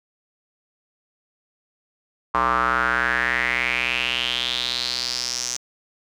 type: tone with band-pass filter sweep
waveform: square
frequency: 61.74 Hz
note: B1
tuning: in tune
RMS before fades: -23 dBFS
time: 2.34-5.57 s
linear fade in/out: 5 ms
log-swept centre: 1100 to 6200 Hz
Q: 5.3
effects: none